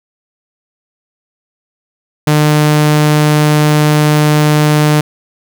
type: tone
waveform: sawtooth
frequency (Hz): 150.7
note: D3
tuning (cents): +45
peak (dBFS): -3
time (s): 2.27-5.01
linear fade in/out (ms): 5
effects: none